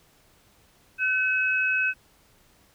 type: tone pair together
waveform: sine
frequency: 1519 / 2565 Hz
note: F#6 / E7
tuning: +45 / -48 cents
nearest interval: major sixth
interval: 907 cents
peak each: -24 dBFS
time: 0.98-1.94 s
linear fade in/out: 50 ms
effects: pink hiss -60 dBFS RMS until 2.74 s